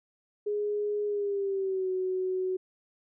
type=tone with pitch glide; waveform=sine; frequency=415.3 to 372.1 Hz; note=G#4 to F#4; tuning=0 to +10 cents; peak=-27 dBFS; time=0.46-2.57 s; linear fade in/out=10 ms; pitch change=-190 cents; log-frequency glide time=1.06-1.9 s; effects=none